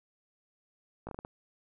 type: slowing click train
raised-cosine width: 1 ms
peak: -26 dBFS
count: 6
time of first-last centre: 1.07-1.249 s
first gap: 18 ms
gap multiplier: 1.35
effects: none